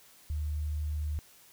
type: tone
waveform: sine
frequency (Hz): 75.4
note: D2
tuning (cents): +46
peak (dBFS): -30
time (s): 0.3-1.19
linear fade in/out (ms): 0
effects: white hiss -58 dBFS RMS until 1.52 s